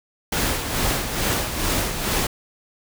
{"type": "noise with tremolo", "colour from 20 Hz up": "pink", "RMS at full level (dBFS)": -21, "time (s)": [0.32, 2.27], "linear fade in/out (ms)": 5, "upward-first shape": "sine", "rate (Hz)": 2.3, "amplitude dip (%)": 55, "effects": []}